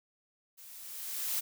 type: noise with level ramp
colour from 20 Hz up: blue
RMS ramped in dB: -53 to -31 dBFS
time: 0.57-1.41 s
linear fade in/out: 20 ms
effects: none